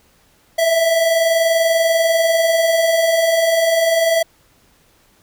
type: tone pair together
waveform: square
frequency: 641 / 661.3 Hz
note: E5 / E5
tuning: -49 / +5 cents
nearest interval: minor second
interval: 54 cents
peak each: -23 / -14 dBFS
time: 0.58-4.23 s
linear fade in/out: 10 ms
effects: pink hiss -55 dBFS RMS until 5.22 s